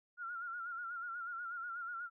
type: tone with vibrato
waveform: sine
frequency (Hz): 1396.9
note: F6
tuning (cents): 0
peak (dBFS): -40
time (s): 0.17-2.1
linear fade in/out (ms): 50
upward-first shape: sine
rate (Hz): 8.2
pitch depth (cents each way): 70
effects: none